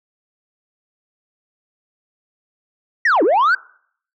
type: linear two-way sweep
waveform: sine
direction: down then up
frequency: 1975.5 to 288.7 to 1580 Hz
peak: -9 dBFS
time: 3.05-3.55 s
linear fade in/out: 5 ms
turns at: 3.23 s
effects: noise-tail reverb RT60 0.6 s tail -25 dB re dry + tanh soft clip ceiling -10 dBFS